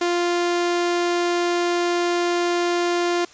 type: tone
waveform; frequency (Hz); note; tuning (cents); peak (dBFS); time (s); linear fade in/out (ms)
sawtooth; 348.8; F4; -2; -15; 0.01-3.25; 5
effects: white hiss -47 dBFS RMS until 3.33 s + resampled to 16000 Hz